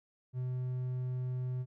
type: tone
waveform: triangle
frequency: 126.7 Hz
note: B2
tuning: 45 cents sharp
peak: -31 dBFS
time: 0.33-1.66 s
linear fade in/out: 50 ms
effects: none